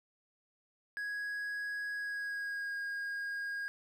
triangle tone with pitch glide, 1661.2 to 1630.8 Hz, G#6 to G#6, 0 to -32 cents, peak -34 dBFS, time 0.97-3.68 s, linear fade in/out 0 ms, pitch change -32 cents, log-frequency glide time 1.93-2.77 s, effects none

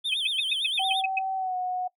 triangle tone with vibrato, 3357 Hz, G#7, 18 cents sharp, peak -24 dBFS, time 0.04-1.02 s, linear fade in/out 20 ms, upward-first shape sine, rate 8.8 Hz, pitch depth 160 cents each way
sine tone bursts, 2540 Hz, D#7, 35 cents sharp, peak -22 dBFS, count 9, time 0.12-1.189 s, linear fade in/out 5 ms, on 21 ms, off 110 ms
sine tone with pitch glide, 765 to 732.1 Hz, G5 to F#5, -42 to -19 cents, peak -26 dBFS, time 0.79-1.88 s, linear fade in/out 10 ms, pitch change -77 cents, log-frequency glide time 1.36-1.56 s
effects noise-tail reverb RT60 0.1 s tail -21 dB re dry

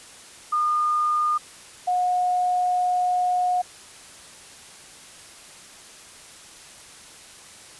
sine tone pair in turn, 1217 / 723.6 Hz, D#6 / F#5, -39 / -39 cents, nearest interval major sixth, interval 900 cents, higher first, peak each -19 dBFS, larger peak neither, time 0.52-1.38 / 1.87-3.62 s, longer second, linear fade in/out 10 ms, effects white hiss -45 dBFS RMS until 7.79 s + resampled to 24000 Hz

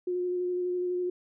sine tone with vibrato, 359.1 Hz, F4, 48 cents sharp, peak -27 dBFS, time 0.07-1.1 s, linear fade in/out 5 ms, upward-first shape square, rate 12 Hz, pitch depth 11 cents each way, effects none

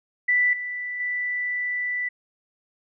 sine tone with level steps, 1977 Hz, B6, 1 cent sharp, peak -17 / -28 / -24 dBFS, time 0.28-2.09 s, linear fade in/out 10 ms, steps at 0.53 / 1 s, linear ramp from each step 2 ms, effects none

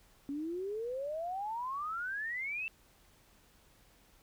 sine exponential sweep, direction up, 275.2 to 2697 Hz, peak -35 dBFS, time 0.29-2.68 s, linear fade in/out 0 ms, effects added 41 Hz sine -69 dBFS peak until 4.22 s + pink hiss -65 dBFS RMS until 4.22 s

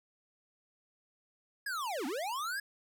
square linear two-way sweep, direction down then up, 1700 to 236.2 to 1700 Hz, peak -35 dBFS, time 1.66-2.6 s, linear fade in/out 5 ms, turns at 2.06 s, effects none

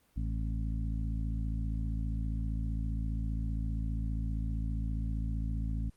harmonic tone with a mistuned harmonic, 55.1 Hz, A1, 3 cents sharp, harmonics 1 / 2 / 3 / 4 / 5, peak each -32 / -38 / -42 / -44 / -46 dBFS, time 0.16-5.9 s, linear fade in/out 10 ms, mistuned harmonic 5, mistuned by -24 cents, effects pink hiss -69 dBFS RMS until 5.96 s + Opus 24 kbps

